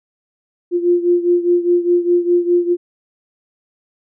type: beating tone pair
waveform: sine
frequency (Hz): 349.2 / 354.1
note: F4 / F4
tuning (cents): 0 / +24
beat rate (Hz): 4.9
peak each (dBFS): -13 / -17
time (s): 0.71-2.77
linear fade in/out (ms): 50
effects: none